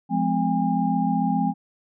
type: tone cluster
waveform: sine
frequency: 175.4 / 210.8 / 257.7 / 810 Hz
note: F3 / G#3 / C4 / G#5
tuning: +8 / +26 / -26 / -43 cents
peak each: -25 dBFS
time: 0.09-1.54 s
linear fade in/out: 50 ms
effects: none

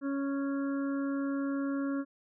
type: harmonic tone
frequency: 277.2 Hz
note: C#4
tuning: in tune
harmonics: 1 / 2 / 4 / 5 / 6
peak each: -30 / -41 / -46 / -45 / -50 dBFS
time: 0.01-2.05 s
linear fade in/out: 50 ms
effects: none

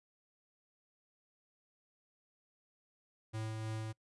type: tone with tremolo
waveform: square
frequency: 110 Hz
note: A2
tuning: in tune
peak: -38 dBFS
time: 3.33-3.93 s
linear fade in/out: 20 ms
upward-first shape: sine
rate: 3.2 Hz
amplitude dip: 25%
effects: noise-tail reverb RT60 0.1 s tail -24 dB re dry + resampled to 24000 Hz

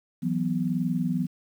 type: chord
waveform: sine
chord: E suspended second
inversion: none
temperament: equal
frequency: 164.81 / 185 / 246.9 Hz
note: E3 / F#3 / B3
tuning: 0 / 0 / 0 cents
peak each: -28 dBFS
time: 0.22-1.27 s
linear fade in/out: 20 ms
effects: 9-bit

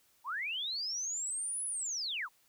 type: linear two-way sweep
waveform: sine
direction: up then down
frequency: 852 to 10390 to 852 Hz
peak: -34 dBFS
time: 0.24-2.29 s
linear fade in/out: 50 ms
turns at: 1.65 s
effects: white hiss -69 dBFS RMS until 2.48 s

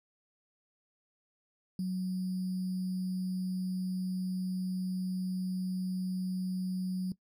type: tone with sample-and-hold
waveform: sine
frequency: 185 Hz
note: F#3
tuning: in tune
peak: -30 dBFS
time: 1.79-7.12 s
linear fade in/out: 2 ms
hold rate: 4900 Hz
effects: noise-tail reverb RT60 0.1 s tail -18 dB re dry + MP3 64 kbps

